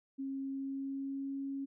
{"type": "tone with pitch glide", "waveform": "sine", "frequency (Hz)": [270.9, 274.4], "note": ["C#4", "C#4"], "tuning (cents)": [-40, -17], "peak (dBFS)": -36, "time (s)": [0.18, 1.66], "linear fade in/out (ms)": 20, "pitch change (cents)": 23, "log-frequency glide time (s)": [0.46, 1.35], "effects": []}